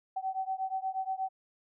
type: beating tone pair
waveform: sine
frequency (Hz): 759 / 767.4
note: F#5 / G5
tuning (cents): +44 / -37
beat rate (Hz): 8.4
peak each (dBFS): -34 / -35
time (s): 0.16-1.29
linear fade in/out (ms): 10
effects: none